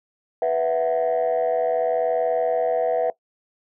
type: chord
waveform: sine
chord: B suspended fourth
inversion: none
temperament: equal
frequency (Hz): 493.9 / 659.3 / 740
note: B4 / E5 / F#5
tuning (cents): 0 / 0 / 0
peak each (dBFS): -21 / -20 / -24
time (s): 0.42-3.1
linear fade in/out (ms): 2
effects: noise-tail reverb RT60 0.1 s tail -20 dB re dry + tanh soft clip ceiling -14 dBFS